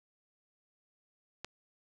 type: click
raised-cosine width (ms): 0.2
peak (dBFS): -22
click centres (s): 1.446
effects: none